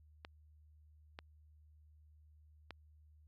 clicks, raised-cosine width 0.3 ms, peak -30 dBFS, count 3, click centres 0.249 / 1.189 / 2.707 s, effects added 76 Hz sine -61 dBFS peak until 3.27 s

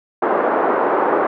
pink band-pass noise, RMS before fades -17 dBFS, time 0.22-1.27 s, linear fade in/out 5 ms, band 330 to 1300 Hz, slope 24 dB/octave, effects none

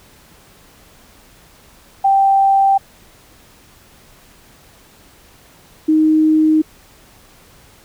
sine tone pair in turn, 783 / 312 Hz, G5 / D#4, -2 / +5 cents, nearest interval octave + major third, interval 1593 cents, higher first, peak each -9 dBFS, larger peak neither, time 2.04-2.78 / 5.88-6.62 s, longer neither, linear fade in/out 10 ms, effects pink hiss -47 dBFS RMS until 7.84 s

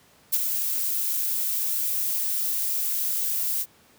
violet noise with ADSR envelope, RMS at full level -20 dBFS, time 0.32-3.66 s, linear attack 19 ms, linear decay 37 ms, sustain -6 dB, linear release 50 ms, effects pink hiss -57 dBFS RMS until 3.98 s + high-pass 100 Hz 12 dB/octave

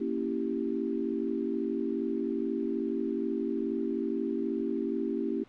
sine chord, A# diminished seventh, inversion none, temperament equal, 233.1 / 277.2 / 329.6 / 392 Hz, A#3 / C#4 / E4 / G4, 0 / 0 / 0 / 0 cents, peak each -34 dBFS, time 0-5.44 s, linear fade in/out 10 ms, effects pink hiss -59 dBFS RMS until 5.48 s + low-pass 3000 Hz 12 dB/octave

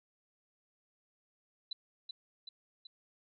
sine tone with echo, 3992 Hz, B7, 18 cents sharp, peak -36 dBFS, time 1.71-1.73 s, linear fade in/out 5 ms, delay 380 ms, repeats 3, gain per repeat -4 dB, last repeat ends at 2.87 s, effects none

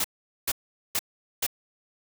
white noise bursts, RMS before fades -26 dBFS, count 4, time 0-1.466 s, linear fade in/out 5 ms, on 44 ms, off 430 ms, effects none

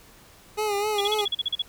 25% pulse tone with vibrato, 415.4 Hz, G#4, in tune, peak -20 dBFS, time 0.57-1.26 s, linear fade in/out 20 ms, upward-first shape sine, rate 3.9 Hz, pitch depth 61 cents each way
sine tone bursts, 3369 Hz, G#7, 24 cents sharp, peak -22 dBFS, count 10, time 0.98-1.621 s, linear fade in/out 5 ms, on 29 ms, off 39 ms
effects pink hiss -52 dBFS RMS until 1.68 s

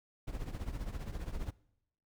brown noise with tremolo, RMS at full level -36 dBFS, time 0.27-1.51 s, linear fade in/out 10 ms, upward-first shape triangle, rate 15 Hz, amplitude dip 80%, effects noise-tail reverb RT60 0.8 s tail -22 dB re dry

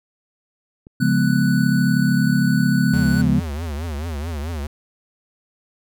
click, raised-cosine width 3 ms, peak -28 dBFS, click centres 0.869 s
square tone, 1485 Hz, F#6, 6 cents sharp, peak -27 dBFS, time 1-3.22 s, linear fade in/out 10 ms
sine chord, C# dominant seventh, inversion none, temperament equal, 138.59 / 174.61 / 207.7 / 246.9 Hz, C#3 / E#3 / G#3 / B3, 0 / 0 / 0 / 0 cents, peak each -20 dBFS, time 1-3.4 s, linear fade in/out 10 ms
square tone with vibrato, 77.78 Hz, D#2, in tune, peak -25 dBFS, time 2.93-4.67 s, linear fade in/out 5 ms, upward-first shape triangle, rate 4.6 Hz, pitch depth 210 cents each way
effects none

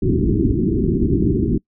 white low-pass noise, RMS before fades -17 dBFS, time 0.02-1.58 s, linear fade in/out 5 ms, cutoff 390 Hz, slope 96 dB/octave, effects noise-tail reverb RT60 0.1 s tail -24 dB re dry

